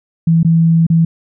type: tone with dropouts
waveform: sine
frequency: 164.81 Hz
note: E3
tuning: in tune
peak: -7 dBFS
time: 0.27-1.05 s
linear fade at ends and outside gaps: 5 ms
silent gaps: 0.431-0.447 / 0.867-0.9 s
effects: none